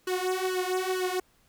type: tone with flanger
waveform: sawtooth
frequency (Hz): 370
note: F#4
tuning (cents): 0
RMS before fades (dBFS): -29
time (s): 0.07-1.2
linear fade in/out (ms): 5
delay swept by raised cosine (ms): 2 to 5.3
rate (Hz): 2.2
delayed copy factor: +0.85
effects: pink hiss -65 dBFS RMS until 1.48 s